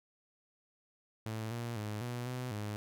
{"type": "tone with pitch steps", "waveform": "sawtooth", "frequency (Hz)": [110.3, 118.1, 105.7, 121.6, 125.9, 104.8], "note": ["A2", "A#2", "G#2", "B2", "B2", "G#2"], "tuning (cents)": [5, 23, 31, -26, 34, 16], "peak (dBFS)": -33, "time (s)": [1.26, 2.76], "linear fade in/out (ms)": 0, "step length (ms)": 250, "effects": []}